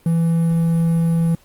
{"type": "tone with quantisation", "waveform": "triangle", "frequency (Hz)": 166.2, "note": "E3", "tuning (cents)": 15, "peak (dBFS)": -12, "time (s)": [0.06, 1.35], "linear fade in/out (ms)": 2, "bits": 7, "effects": ["pink hiss -54 dBFS RMS until 1.44 s", "Opus 32 kbps"]}